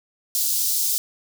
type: high-pass noise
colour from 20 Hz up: white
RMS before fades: -22 dBFS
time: 0.35-0.98 s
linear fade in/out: 0 ms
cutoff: 4300 Hz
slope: 24 dB/octave
effects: none